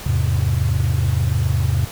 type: chord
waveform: sine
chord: E augmented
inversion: none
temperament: equal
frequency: 82.41 / 103.83 / 130.81 Hz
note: E2 / G#2 / B#2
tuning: 0 / 0 / 0 cents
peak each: -19 dBFS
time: 0.06-1.85 s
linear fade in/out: 5 ms
effects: tanh soft clip ceiling -8 dBFS + pink hiss -34 dBFS RMS until 1.91 s